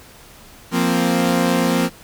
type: chord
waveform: sawtooth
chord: F suspended fourth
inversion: none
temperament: equal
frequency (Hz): 174.61 / 233.1 / 261.6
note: F3 / Bb3 / C4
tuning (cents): 0 / 0 / 0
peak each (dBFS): -16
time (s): 0.71-1.9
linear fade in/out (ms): 50
effects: pink hiss -44 dBFS RMS until 2.03 s